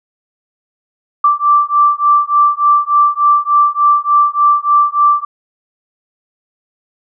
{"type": "beating tone pair", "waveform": "sine", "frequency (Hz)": [1170, 1173.4], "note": ["D6", "D6"], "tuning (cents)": [-7, -2], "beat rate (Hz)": 3.4, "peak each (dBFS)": -11, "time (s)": [1.24, 5.25], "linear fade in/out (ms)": 5, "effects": []}